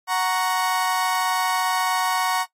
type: chord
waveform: 35% pulse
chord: F# major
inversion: none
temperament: equal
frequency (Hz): 740 / 932.3 / 1108.7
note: F#5 / A#5 / C#6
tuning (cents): 0 / 0 / 0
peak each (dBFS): -23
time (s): 0.07-2.46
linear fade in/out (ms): 50
effects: noise-tail reverb RT60 0.1 s tail -19 dB re dry + AAC 48 kbps